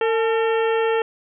harmonic tone with a mistuned harmonic, 452.9 Hz, A#4, 50 cents flat, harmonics 1 / 2 / 3 / 4 / 5 / 6 / 7, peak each -18 / -26 / -30 / -30 / -37 / -33 / -37 dBFS, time 0.01-1.02 s, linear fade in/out 2 ms, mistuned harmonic 2, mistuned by -76 cents, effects none

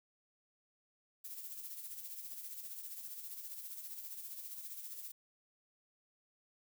violet noise with tremolo, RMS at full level -45 dBFS, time 1.24-5.12 s, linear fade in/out 10 ms, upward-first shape sine, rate 15 Hz, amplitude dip 50%, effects none

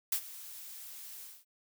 blue noise with ADSR envelope, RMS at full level -29 dBFS, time 0.12-1.45 s, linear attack 4 ms, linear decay 78 ms, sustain -18 dB, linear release 220 ms, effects none

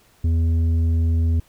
triangle tone with tanh clipping, 82.41 Hz, E2, in tune, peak -17 dBFS, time 0.24-1.4 s, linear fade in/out 5 ms, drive 11 dB, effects pink hiss -56 dBFS RMS until 1.48 s

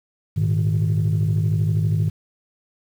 sine chord, Ab suspended second, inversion none, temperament equal, 103.83 / 116.54 / 155.56 Hz, Ab2 / Bb2 / Eb3, 0 / 0 / 0 cents, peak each -18 / -24 / -19 dBFS, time 0.36-2.1 s, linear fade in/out 20 ms, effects tanh soft clip ceiling -13 dBFS + 8-bit

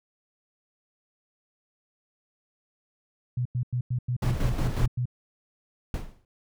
sine tone bursts, 123.47 Hz, B2, in tune, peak -24 dBFS, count 10, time 3.37-5.056 s, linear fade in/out 5 ms, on 84 ms, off 94 ms
brown noise with tremolo, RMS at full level -25 dBFS, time 4.22-4.86 s, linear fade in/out 5 ms, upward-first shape square, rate 5.5 Hz, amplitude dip 45%
brown noise with exponential decay, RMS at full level -26 dBFS, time 5.94-6.25 s, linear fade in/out 2 ms, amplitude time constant 66 ms
effects none

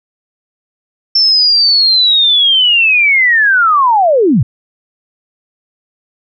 sine linear sweep, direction down, 5390 to 93.4 Hz, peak -6 dBFS, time 1.15-4.43 s, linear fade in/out 5 ms, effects none

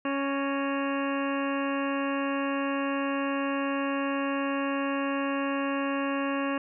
harmonic tone with a mistuned harmonic, 277.2 Hz, C#4, in tune, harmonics 1 / 2 / 3 / 4 / 5 / 6 / 7 / 8 / 9 / 10, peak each -29 / -33 / -41 / -34 / -43 / -39 / -43 / -47 / -44 / -40 dBFS, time 0.05-6.58 s, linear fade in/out 2 ms, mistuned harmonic 7, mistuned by -73 cents, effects none

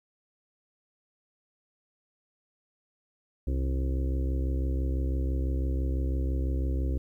harmonic tone, 66 Hz, C2, 16 cents sharp, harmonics 1 / 2 / 4 / 5 / 6 / 7 / 8, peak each -26 / -37 / -38 / -40 / -44 / -48 / -46 dBFS, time 3.47-6.98 s, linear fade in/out 5 ms, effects 11-bit

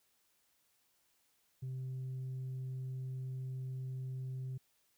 sine tone with tanh clipping, 130 Hz, C3, 11 cents flat, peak -39 dBFS, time 1.62-4.58 s, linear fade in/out 10 ms, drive 1 dB, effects white hiss -75 dBFS RMS until 4.97 s

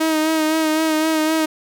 sawtooth tone with vibrato, 314.9 Hz, D#4, 21 cents sharp, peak -12 dBFS, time 0-1.46 s, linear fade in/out 10 ms, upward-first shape sine, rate 3.9 Hz, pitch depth 30 cents each way, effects none

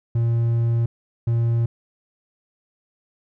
triangle tone bursts at uneven times, 116.54 Hz, A#2, in tune, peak -15 dBFS, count 2, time 0.15-0.86 / 1.27-1.66 s, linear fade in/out 5 ms, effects none

